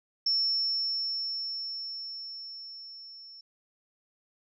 sine tone with level ramp, 5400 Hz, E8, 41 cents sharp, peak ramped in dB -23 to -46 dBFS, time 0.26-3.41 s, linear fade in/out 5 ms, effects none

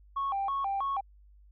sine tone with vibrato, 932.3 Hz, A#5, in tune, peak -27 dBFS, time 0.16-1.01 s, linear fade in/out 10 ms, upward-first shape square, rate 3.1 Hz, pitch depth 290 cents each way, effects tanh soft clip ceiling -25 dBFS + added 50 Hz sine -54 dBFS peak until 1.51 s

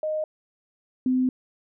sine tone pair in turn, 619 / 255.9 Hz, D#5 / C4, -9 / -38 cents, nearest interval octave + minor third, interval 1529 cents, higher first, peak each -24 / -19 dBFS, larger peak second, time 0.03-0.24 / 1.06-1.29 s, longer second, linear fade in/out 2 ms, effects none

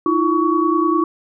sine tone cluster, 314.4 / 344.4 / 1124 Hz, D#4 / F4 / C#6, +18 / -24 / +24 cents, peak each -18 dBFS, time 0.06-1.04 s, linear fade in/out 2 ms, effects none

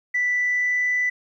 sine tone with pitch glide, 1975.5 to 1986.9 Hz, B6 to B6, 0 to +10 cents, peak -18 dBFS, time 0.14-1.1 s, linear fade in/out 10 ms, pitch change +10 cents, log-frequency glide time 0.3-0.89 s, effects tanh soft clip ceiling -15 dBFS + 10-bit

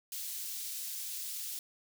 white high-pass noise, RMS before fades -40 dBFS, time 0.12-1.59 s, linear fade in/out 2 ms, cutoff 3800 Hz, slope 12 dB/octave, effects none

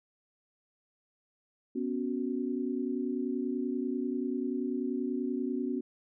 sine chord, B suspended second, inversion none, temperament equal, 246.9 / 277.2 / 370 Hz, B3 / C#4 / F#4, 0 / 0 / 0 cents, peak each -33 / -34 / -36 dBFS, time 1.75-5.81 s, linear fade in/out 10 ms, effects none

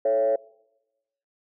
sine tone with frequency modulation, 554.4 Hz, C#5, in tune, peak -18 dBFS, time 0.05-0.36 s, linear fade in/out 5 ms, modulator 117 Hz, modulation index 0.76, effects noise-tail reverb RT60 1.0 s tail -24 dB re dry + tanh soft clip ceiling -14 dBFS

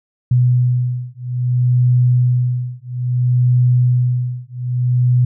sine beating tone pair, 123.8 / 124.4 Hz, B2 / B2, +5 / +13 cents, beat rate 0.6 Hz, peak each -15 dBFS, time 0.31-5.25 s, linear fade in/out 5 ms, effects none

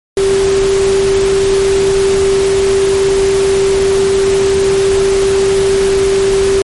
sine tone in noise, 390 Hz, G4, 9 cents flat, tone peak -8 dBFS, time 0.17-6.62 s, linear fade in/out 2 ms, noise pink, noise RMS -20 dBFS, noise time 0.17-6.62 s, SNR +9 dB, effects MP3 48 kbps

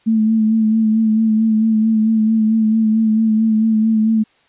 sine tone with vibrato, 220 Hz, A3, in tune, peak -11 dBFS, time 0.06-4.24 s, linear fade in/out 20 ms, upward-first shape sine, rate 4.5 Hz, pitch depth 31 cents each way, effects white hiss -56 dBFS RMS until 4.48 s + resampled to 8000 Hz

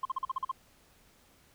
sine tone bursts, 1055 Hz, C6, 14 cents sharp, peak -27 dBFS, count 8, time 0.03-0.515 s, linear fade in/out 5 ms, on 23 ms, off 43 ms, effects tanh soft clip ceiling -26 dBFS + pink hiss -63 dBFS RMS until 1.54 s

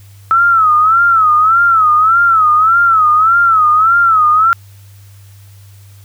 sine tone with vibrato, 1305 Hz, E6, 18 cents flat, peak -6 dBFS, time 0.31-4.53 s, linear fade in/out 0 ms, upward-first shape sine, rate 1.7 Hz, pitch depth 120 cents each way, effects added 99 Hz sine -36 dBFS peak until 6.04 s + white hiss -48 dBFS RMS until 6.04 s

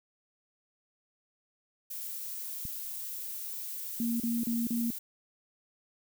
violet noise, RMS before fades -39 dBFS, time 1.9-4.99 s, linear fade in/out 10 ms
click, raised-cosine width 5 ms, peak -29 dBFS, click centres 2.653 s
sine tone bursts, 233.1 Hz, A#3, in tune, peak -28 dBFS, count 4, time 4-4.905 s, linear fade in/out 2 ms, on 200 ms, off 35 ms
effects none

